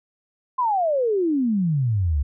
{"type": "exponential sweep", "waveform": "sine", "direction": "down", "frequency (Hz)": [1049, 66.2], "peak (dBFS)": -18, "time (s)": [0.58, 2.23], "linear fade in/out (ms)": 10, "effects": []}